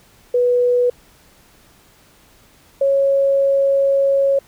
sine tone pair in turn, 490.5 / 550.6 Hz, B4 / C#5, -12 / -12 cents, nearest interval major second, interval 200 cents, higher second, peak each -12 dBFS, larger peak neither, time 0.34-0.9 / 2.81-4.39 s, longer second, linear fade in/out 5 ms, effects pink hiss -51 dBFS RMS until 4.47 s

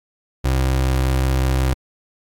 30% pulse tone, 65.4 Hz, C2, in tune, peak -13 dBFS, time 0.44-1.74 s, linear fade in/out 10 ms, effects AAC 64 kbps

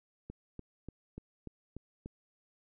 click train, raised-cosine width 3 ms, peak -30 dBFS, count 7, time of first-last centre 0.3-2.06 s, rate 3.41 Hz, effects none

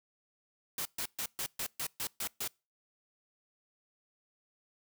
white noise bursts, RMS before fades -36 dBFS, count 9, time 0.78-2.477 s, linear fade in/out 2 ms, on 73 ms, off 130 ms, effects noise-tail reverb RT60 0.3 s tail -26 dB re dry

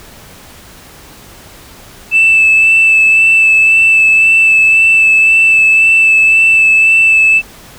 sine tone with vibrato, 2637 Hz, E7, in tune, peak -3 dBFS, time 2.11-7.42 s, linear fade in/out 50 ms, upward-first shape sine, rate 1.9 Hz, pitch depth 15 cents each way, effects tanh soft clip ceiling -1 dBFS + pink hiss -36 dBFS RMS until 7.78 s

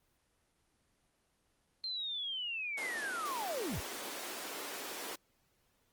sine linear sweep, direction down, 4186 to 51.91 Hz, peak -36 dBFS, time 1.84-3.8 s, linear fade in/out 0 ms
pink high-pass noise, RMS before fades -43 dBFS, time 2.77-5.16 s, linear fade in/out 10 ms, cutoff 290 Hz, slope 24 dB/octave
effects pink hiss -75 dBFS RMS until 5.92 s + Opus 24 kbps

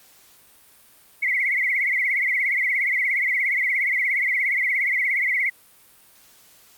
sine tone with vibrato, 2093 Hz, C7, in tune, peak -19 dBFS, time 1.22-5.5 s, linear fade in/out 10 ms, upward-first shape triangle, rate 17 Hz, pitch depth 140 cents each way, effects white hiss -53 dBFS RMS until 6.77 s + Opus 48 kbps

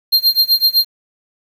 square tone with tremolo, 4192 Hz, C8, 2 cents sharp, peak -8 dBFS, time 0.12-0.85 s, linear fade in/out 10 ms, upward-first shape sine, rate 7.9 Hz, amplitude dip 95%, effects 7-bit

